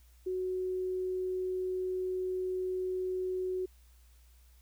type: tone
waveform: sine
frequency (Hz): 370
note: F#4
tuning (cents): 0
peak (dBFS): -31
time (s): 0.26-3.66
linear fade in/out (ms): 10
effects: added 60 Hz sine -57 dBFS peak until 4.61 s + white hiss -68 dBFS RMS until 4.61 s